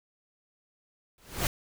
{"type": "noise with exponential growth", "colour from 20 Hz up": "pink", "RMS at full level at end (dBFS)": -24, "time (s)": [1.18, 1.47], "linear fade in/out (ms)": 1, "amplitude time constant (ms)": 62, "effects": []}